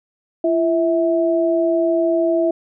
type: tone pair together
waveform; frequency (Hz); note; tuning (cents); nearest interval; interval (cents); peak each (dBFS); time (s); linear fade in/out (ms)
sine; 339.1 / 652; E4 / E5; +49 / -19; major seventh; 1132; -17; 0.44-2.51; 5
effects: none